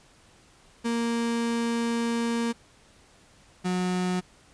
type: tone pair in turn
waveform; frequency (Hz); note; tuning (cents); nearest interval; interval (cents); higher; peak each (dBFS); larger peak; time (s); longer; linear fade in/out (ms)
35% pulse; 233.1 / 181.85; A#3 / F#3; 0 / -30; major third; 430; first; -23; neither; 0.84-2.53 / 3.64-4.21; first; 20
effects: pink hiss -57 dBFS RMS until 4.53 s + resampled to 22050 Hz